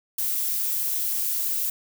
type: noise with amplitude modulation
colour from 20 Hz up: violet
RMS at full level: -24 dBFS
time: 0.18-1.7 s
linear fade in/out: 5 ms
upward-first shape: sine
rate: 285 Hz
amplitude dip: 40%
effects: none